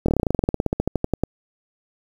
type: slowing click train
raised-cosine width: 2 ms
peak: -6 dBFS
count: 23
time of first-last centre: 0.06-1.236 s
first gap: 24 ms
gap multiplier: 1.07
effects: 7-bit